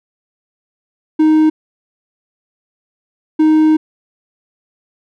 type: tone bursts at uneven times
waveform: triangle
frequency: 311.6 Hz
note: D#4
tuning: 3 cents sharp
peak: -5 dBFS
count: 2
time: 1.19-1.5 / 3.39-3.77 s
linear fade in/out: 10 ms
effects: none